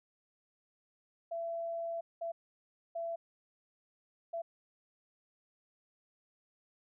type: tone bursts at uneven times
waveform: sine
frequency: 671 Hz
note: E5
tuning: 31 cents sharp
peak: -35 dBFS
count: 4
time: 1.31-2.01 / 2.21-2.32 / 2.95-3.16 / 4.33-4.42 s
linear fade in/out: 10 ms
effects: none